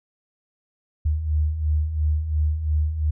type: beating tone pair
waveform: sine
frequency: 74.3 / 77.2 Hz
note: D2 / D#2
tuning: +21 / -13 cents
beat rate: 2.9 Hz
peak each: -27 / -20 dBFS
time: 1.05-3.11 s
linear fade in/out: 10 ms
effects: none